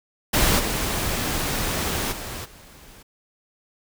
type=noise with level steps; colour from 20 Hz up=pink; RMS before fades=-19 / -25 / -33 / -47 dBFS; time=0.33-3.03 s; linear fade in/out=10 ms; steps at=0.58 / 2.11 / 2.44 s; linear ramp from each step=20 ms; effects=none